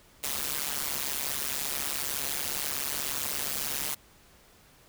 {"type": "noise with amplitude modulation", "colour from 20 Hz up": "white", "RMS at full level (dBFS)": -28, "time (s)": [0.23, 3.95], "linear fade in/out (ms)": 10, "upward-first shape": "sine", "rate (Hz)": 142, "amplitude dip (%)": 100, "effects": ["pink hiss -58 dBFS RMS until 4.88 s"]}